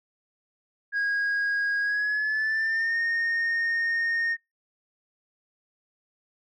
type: tone with pitch glide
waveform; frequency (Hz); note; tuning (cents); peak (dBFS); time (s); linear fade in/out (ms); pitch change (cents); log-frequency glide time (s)
sine; 1641 to 1842; G#6 to A#6; -21 to -21; -21; 0.92-4.37; 50; +200; 1.8-2.98
effects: noise-tail reverb RT60 0.2 s tail -25 dB re dry + tanh soft clip ceiling -22 dBFS